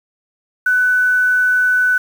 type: tone with quantisation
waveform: sine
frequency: 1496 Hz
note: F#6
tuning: 19 cents sharp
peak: -11 dBFS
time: 0.66-1.98 s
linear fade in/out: 5 ms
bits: 6
effects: none